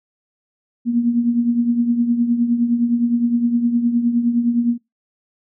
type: tone with tremolo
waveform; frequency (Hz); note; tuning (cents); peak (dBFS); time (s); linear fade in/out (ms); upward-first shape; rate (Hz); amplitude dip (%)
sine; 237.3; A#3; +31; -11; 0.85-4.78; 50; triangle; 9.7; 70
effects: noise-tail reverb RT60 0.2 s tail -23 dB re dry